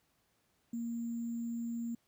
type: tone with sample-and-hold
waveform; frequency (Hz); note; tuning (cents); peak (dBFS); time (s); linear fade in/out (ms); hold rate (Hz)
sine; 233.1; A#3; 0; -35; 0.73-1.95; 5; 7350
effects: pink hiss -75 dBFS RMS until 2.07 s + high-pass 60 Hz 12 dB/octave